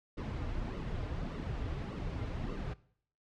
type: noise with flanger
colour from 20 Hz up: brown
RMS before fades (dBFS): -38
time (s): 0.17-2.74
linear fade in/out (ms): 10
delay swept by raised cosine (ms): 1.2 to 5.5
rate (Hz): 1.7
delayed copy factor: -0.6
effects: noise-tail reverb RT60 0.6 s tail -20 dB re dry + low-pass 4000 Hz 12 dB/octave